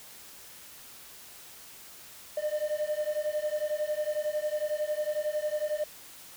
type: beating tone pair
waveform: triangle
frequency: 599 / 610 Hz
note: D5 / D#5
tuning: +34 / -34 cents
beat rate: 11 Hz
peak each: -29 dBFS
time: 2.37-5.84 s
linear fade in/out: 5 ms
effects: tanh soft clip ceiling -19 dBFS + white hiss -49 dBFS RMS until 6.36 s